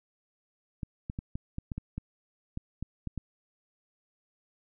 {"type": "clicks", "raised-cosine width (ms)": 5, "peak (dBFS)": -22, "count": 12, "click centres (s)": [0.832, 1.099, 1.189, 1.355, 1.584, 1.718, 1.78, 1.98, 2.574, 2.826, 3.073, 3.177], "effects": []}